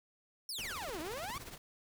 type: exponential two-way sweep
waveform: sawtooth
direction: down then up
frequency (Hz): 5588 to 294.7 to 1190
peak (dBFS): -36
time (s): 0.49-1.38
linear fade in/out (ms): 2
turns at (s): 1
type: noise with tremolo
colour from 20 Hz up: pink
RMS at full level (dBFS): -45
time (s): 0.58-1.58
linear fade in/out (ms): 5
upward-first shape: triangle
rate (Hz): 17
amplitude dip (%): 75
effects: none